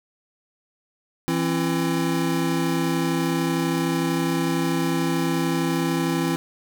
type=tone cluster; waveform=square; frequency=166 / 265.6 / 336.8 Hz; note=E3 / C4 / E4; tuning=+12 / +26 / +37 cents; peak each=-26 dBFS; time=1.28-6.36 s; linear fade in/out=0 ms; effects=none